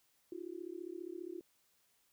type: tone with amplitude modulation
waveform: sine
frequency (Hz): 349.2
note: F4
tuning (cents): 0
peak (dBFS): -38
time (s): 0.32-1.41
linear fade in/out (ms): 2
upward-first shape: sine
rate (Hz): 34.9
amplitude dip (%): 100
effects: white hiss -74 dBFS RMS until 2.12 s